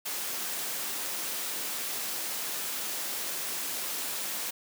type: high-pass noise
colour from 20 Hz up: white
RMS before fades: -34 dBFS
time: 0.05-4.51 s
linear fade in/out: 10 ms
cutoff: 200 Hz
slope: 12 dB/octave
effects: none